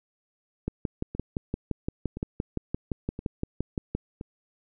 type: two click trains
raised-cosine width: 3 ms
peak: -15 / -22 dBFS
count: 20 / 4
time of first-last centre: 0.68-3.95 / 1.15-4.211 s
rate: 5.81 / 0.98 Hz
effects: none

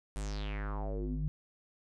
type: tone with low-pass filter sweep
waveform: square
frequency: 51.2 Hz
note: G#1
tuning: 24 cents flat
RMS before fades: -36 dBFS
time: 0.16-1.28 s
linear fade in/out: 0 ms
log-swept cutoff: 9700 to 140 Hz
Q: 4.8
effects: none

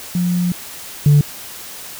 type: tone pair in turn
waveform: sine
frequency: 177.2 / 145.65 Hz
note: F3 / D3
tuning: +25 / -14 cents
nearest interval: minor third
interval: 339 cents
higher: first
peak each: -14 / -5 dBFS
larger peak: second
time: 0.15-0.52 / 1.06-1.21 s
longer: first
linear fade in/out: 2 ms
effects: tanh soft clip ceiling -5 dBFS + white hiss -33 dBFS RMS until 1.99 s

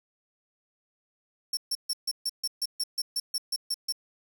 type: tone bursts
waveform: sawtooth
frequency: 5440 Hz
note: F8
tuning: 46 cents flat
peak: -24 dBFS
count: 14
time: 1.53-3.924 s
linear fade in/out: 5 ms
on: 41 ms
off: 140 ms
effects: 9-bit

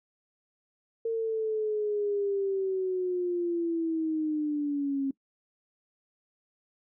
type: linear sweep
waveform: sine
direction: down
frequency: 456.9 to 269.8 Hz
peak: -26 dBFS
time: 1.05-5.11 s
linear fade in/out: 5 ms
effects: noise-tail reverb RT60 0.1 s tail -21 dB re dry

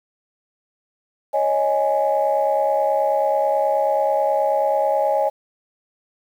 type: chord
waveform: sine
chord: C# suspended second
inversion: none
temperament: just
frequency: 554.4 / 623.7 / 831.5 Hz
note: C#5 / D#5 / G#5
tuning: 0 / +4 / +2 cents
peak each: -20 dBFS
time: 1.33-5.3 s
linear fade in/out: 20 ms
effects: tanh soft clip ceiling -8 dBFS + 8-bit

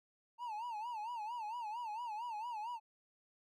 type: tone with vibrato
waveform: triangle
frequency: 904 Hz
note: A5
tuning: 47 cents sharp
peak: -38 dBFS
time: 0.38-2.8 s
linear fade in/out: 50 ms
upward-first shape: sine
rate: 4.4 Hz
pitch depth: 140 cents each way
effects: none

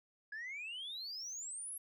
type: exponential sweep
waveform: sine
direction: up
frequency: 1661.2 to 11420 Hz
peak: -40 dBFS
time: 0.32-1.78 s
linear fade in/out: 5 ms
effects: tanh soft clip ceiling -40 dBFS

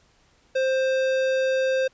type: tone with tanh clipping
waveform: sine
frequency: 525 Hz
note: C5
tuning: 6 cents sharp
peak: -22 dBFS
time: 0.55-1.88 s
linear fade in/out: 10 ms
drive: 17 dB
effects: pink hiss -61 dBFS RMS until 1.93 s + resampled to 16000 Hz

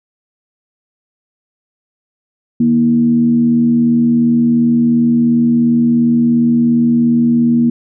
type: tone with frequency modulation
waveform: sine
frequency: 237.1 Hz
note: A#3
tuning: 30 cents sharp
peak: -8 dBFS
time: 2.6-7.7 s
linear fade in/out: 5 ms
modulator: 82.8 Hz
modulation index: 0.45
effects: none

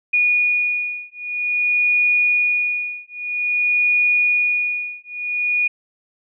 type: beating tone pair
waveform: sine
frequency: 2452 / 2452.51 Hz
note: D#7 / D#7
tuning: -26 / -26 cents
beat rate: 0.51 Hz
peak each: -19 dBFS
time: 0.13-5.68 s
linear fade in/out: 10 ms
effects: none

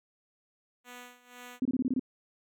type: tone with tremolo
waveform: 5% pulse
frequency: 246.2 Hz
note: B3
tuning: 5 cents flat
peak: -33 dBFS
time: 0.84-1.6 s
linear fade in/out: 50 ms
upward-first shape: sine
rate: 2 Hz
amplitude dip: 85%
type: tone bursts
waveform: sine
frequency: 257.1 Hz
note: C4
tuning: 30 cents flat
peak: -25 dBFS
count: 7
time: 1.62-1.995 s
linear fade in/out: 2 ms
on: 33 ms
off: 24 ms
effects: none

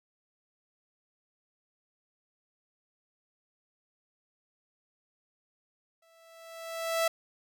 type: tone with exponential growth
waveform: sawtooth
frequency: 659.3 Hz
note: E5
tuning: in tune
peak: -20 dBFS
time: 6.02-7.08 s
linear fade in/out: 5 ms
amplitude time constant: 230 ms
effects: none

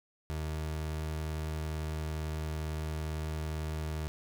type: tone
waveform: 30% pulse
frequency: 77.78 Hz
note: D#2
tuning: in tune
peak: -31 dBFS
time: 0.3-4.08 s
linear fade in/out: 0 ms
effects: none

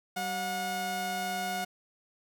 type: tone pair together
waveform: sawtooth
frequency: 191.47 / 724 Hz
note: G3 / F#5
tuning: -40 / -38 cents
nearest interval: octave + major seventh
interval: 2302 cents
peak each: -35 / -28 dBFS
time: 0.16-1.65 s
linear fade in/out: 10 ms
effects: none

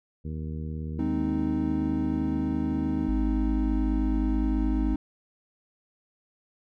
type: harmonic tone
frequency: 77.9 Hz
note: D#2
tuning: 3 cents sharp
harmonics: 1 / 2 / 3 / 4 / 5 / 6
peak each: -33 / -35 / -39 / -46 / -48 / -48 dBFS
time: 0.24-3.08 s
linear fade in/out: 20 ms
type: chord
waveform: triangle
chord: Ab major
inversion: none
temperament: equal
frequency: 207.7 / 261.6 / 311.1 Hz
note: Ab3 / C4 / Eb4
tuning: 0 / 0 / 0 cents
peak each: -31 / -27 / -27 dBFS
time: 0.99-4.96 s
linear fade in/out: 2 ms
type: tone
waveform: sine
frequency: 52.8 Hz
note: G#1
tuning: 29 cents sharp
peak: -25 dBFS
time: 3.08-4.95 s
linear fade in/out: 10 ms
effects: none

